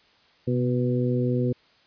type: harmonic tone with a mistuned harmonic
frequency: 123.47 Hz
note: B2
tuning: in tune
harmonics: 1 / 2 / 3 / 4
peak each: -24 / -26 / -29 / -30 dBFS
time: 0.47-1.53 s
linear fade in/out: 10 ms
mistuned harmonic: 1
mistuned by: +48 cents
effects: white hiss -59 dBFS RMS until 1.86 s + resampled to 11025 Hz